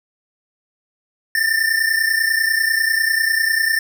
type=tone pair together; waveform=square; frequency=1782 / 1812.1 Hz; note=A6 / A#6; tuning=+22 / -49 cents; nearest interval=unison; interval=29 cents; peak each=-18 / -20 dBFS; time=1.35-3.79 s; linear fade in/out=2 ms; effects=none